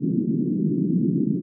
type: band-pass noise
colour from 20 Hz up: pink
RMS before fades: -22 dBFS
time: 0-1.42 s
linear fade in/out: 50 ms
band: 150 to 340 Hz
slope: 48 dB/octave
effects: none